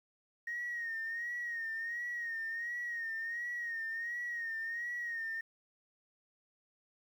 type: tone with vibrato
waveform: sine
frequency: 1864.7 Hz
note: A#6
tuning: in tune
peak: -35 dBFS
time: 0.47-5.41 s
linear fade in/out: 5 ms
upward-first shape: sine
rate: 1.4 Hz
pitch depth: 61 cents each way
effects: tanh soft clip ceiling -32 dBFS + 11-bit